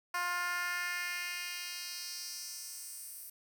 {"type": "tone with high-pass filter sweep", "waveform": "10% pulse", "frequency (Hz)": 353.6, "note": "F4", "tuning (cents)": 22, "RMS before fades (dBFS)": -39, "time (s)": [0.14, 3.3], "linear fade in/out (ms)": 5, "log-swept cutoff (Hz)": [1000, 11000], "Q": 1.7, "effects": ["10-bit"]}